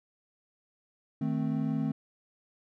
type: chord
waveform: triangle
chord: A diminished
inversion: second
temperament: equal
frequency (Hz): 155.56 / 220 / 261.6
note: Eb3 / A3 / C4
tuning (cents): 0 / 0 / 0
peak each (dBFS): -30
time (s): 1.21-1.92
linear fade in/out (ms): 5
effects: none